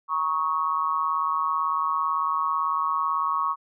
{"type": "tone with amplitude modulation", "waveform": "sine", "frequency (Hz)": 1108.7, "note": "C#6", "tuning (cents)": 0, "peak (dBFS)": -18, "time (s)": [0.08, 3.56], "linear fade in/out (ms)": 50, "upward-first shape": "sine", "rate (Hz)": 158, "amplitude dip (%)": 90, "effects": []}